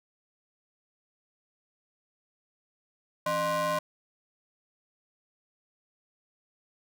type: ring-modulated tone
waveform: square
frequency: 220 Hz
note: A3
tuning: in tune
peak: -24 dBFS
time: 3.26-3.79 s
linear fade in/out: 5 ms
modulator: 828 Hz
effects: none